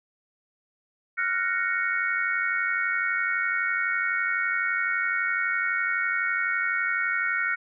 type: chord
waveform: sine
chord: Gb major seventh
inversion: third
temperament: equal with one note detuned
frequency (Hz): 1388.1 / 1480 / 1864.7 / 2217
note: F6 / Gb6 / Bb6 / Db7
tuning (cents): -11 / 0 / 0 / 0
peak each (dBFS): -29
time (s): 1.17-7.56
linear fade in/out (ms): 20
effects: none